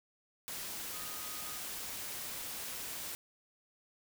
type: tone in noise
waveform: sine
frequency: 1244.5 Hz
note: D#6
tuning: in tune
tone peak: -52 dBFS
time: 0.93-1.59 s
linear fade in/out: 0 ms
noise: white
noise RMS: -42 dBFS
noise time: 0.48-3.15 s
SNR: -13 dB
effects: none